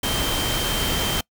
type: tone in noise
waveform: sine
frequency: 3136 Hz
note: G7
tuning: in tune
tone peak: -27 dBFS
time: 0.03-1.21 s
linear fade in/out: 5 ms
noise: pink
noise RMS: -24 dBFS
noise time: 0.03-1.21 s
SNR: -6 dB
effects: noise-tail reverb RT60 0.1 s tail -25 dB re dry